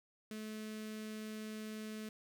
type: tone with notch filter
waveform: sawtooth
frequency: 216.1 Hz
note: A3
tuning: 31 cents flat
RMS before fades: -45 dBFS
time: 0.31-2.09 s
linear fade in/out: 2 ms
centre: 870 Hz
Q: 1
effects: none